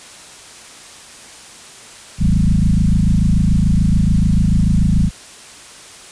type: tone with frequency modulation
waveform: sine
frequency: 110 Hz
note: A2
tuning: in tune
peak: -10 dBFS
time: 2.18-5.11 s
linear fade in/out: 50 ms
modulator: 26.9 Hz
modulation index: 3.6
effects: white hiss -38 dBFS RMS until 6.11 s + resampled to 22050 Hz